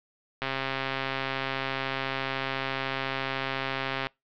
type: click train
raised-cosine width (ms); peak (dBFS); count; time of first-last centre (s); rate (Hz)
0.3; -13; 490; 0.42-4.069; 134
effects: noise-tail reverb RT60 0.2 s tail -25 dB re dry + low-pass 4000 Hz 12 dB/octave